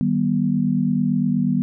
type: chord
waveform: sine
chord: Eb augmented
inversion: none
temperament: just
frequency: 155.56 / 194.45 / 243.1 Hz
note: Eb3 / G3 / B3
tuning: 0 / -14 / -27 cents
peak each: -23 / -21 / -20 dBFS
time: 0.01-1.62 s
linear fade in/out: 0 ms
effects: none